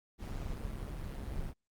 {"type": "noise with amplitude modulation", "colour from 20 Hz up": "brown", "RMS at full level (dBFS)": -37, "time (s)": [0.18, 1.54], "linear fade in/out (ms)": 50, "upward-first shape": "sine", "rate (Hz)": 136, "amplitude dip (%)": 55, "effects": ["Opus 48 kbps"]}